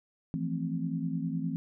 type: chord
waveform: sine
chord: F major seventh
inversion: third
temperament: equal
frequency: 164.81 / 174.61 / 220 / 261.6 Hz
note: E3 / F3 / A3 / C4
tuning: 0 / 0 / 0 / 0 cents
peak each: -33 / -37 / -38 / -35 dBFS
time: 0.34-1.56 s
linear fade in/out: 0 ms
effects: none